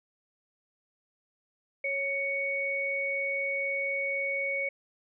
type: tone pair together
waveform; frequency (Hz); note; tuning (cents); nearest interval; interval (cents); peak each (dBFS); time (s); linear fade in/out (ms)
sine; 552.4 / 2229; C#5 / C#7; -6 / +9; 2 octaves; 2415; -34 / -29; 1.84-4.69; 5
effects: none